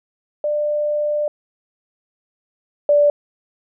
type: tone pair in turn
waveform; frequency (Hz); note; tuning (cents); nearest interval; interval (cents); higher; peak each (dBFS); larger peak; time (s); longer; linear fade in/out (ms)
sine; 595 / 584.1; D5 / D5; +22 / -10; unison; 32; first; -17 / -10; second; 0.44-1.28 / 2.89-3.1; first; 2
effects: none